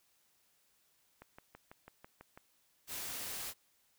click train, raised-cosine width 0.5 ms, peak -36 dBFS, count 8, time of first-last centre 1.22-2.375 s, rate 6.06 Hz
white noise, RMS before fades -42 dBFS, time 2.87-3.54 s, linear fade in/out 50 ms
effects white hiss -73 dBFS RMS until 3.98 s

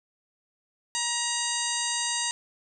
harmonic tone with a mistuned harmonic, 947 Hz, A#5, 27 cents sharp, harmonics 1 / 2 / 3 / 4 / 5 / 6 / 7 / 8 / 9, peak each -35 / -35 / -35 / -35 / -35 / -35 / -35 / -35 / -35 dBFS, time 0.95-2.31 s, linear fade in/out 0 ms, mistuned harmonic 6, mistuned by +94 cents, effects none

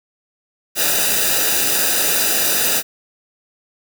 white noise with comb filter, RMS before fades -17 dBFS, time 0.75-2.83 s, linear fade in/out 50 ms, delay 0.92 ms, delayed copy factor -0.75, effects none

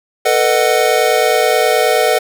square chord, B dominant seventh, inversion third, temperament just, 444.5 / 493.9 / 617.4 / 740.8 Hz, A4 / B4 / D#5 / F#5, +18 / 0 / -14 / +2 cents, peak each -17 dBFS, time 0.25-2.19 s, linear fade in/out 10 ms, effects none

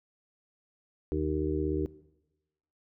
harmonic tone, 76.8 Hz, D#2, 22 cents flat, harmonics 1 / 2 / 4 / 5 / 6, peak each -33 / -37 / -32 / -32 / -38 dBFS, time 1.12-1.86 s, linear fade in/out 0 ms, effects noise-tail reverb RT60 1.0 s tail -19 dB re dry

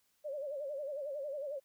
sine tone with vibrato, 570 Hz, C#5, 48 cents sharp, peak -37 dBFS, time 0.24-1.6 s, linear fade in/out 20 ms, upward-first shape sine, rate 11 Hz, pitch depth 110 cents each way, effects white hiss -75 dBFS RMS until 1.64 s

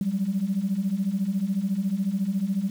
sine beating tone pair, 185 / 199 Hz, F#3 / G3, 0 / +26 cents, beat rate 14 Hz, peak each -27 / -24 dBFS, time 0.01-2.7 s, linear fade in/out 2 ms, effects tanh soft clip ceiling -16 dBFS + 8-bit

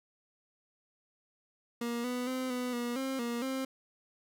30% pulse tone with pitch steps, 236.4 / 247.8 / 257.8 / 248.8 / 240.2 / 266.1 / 236.9 / 264.4 Hz, A#3 / B3 / C4 / B3 / B3 / C4 / A#3 / C4, +24 / +6 / -26 / +13 / -48 / +29 / +28 / +18 cents, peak -30 dBFS, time 1.81-3.65 s, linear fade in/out 5 ms, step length 230 ms, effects none

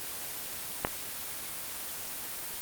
clicks, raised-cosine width 0.5 ms, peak -10 / -22 dBFS, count 2, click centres 0.849 / 0.871 s, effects white hiss -38 dBFS RMS until 2.61 s + Opus 24 kbps

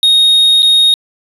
triangle tone with dropouts, 3729 Hz, A#7, in tune, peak -4 dBFS, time 0.03-0.94 s, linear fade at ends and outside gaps 1 ms, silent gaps 0.622-0.629 s, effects resampled to 32000 Hz + 7-bit

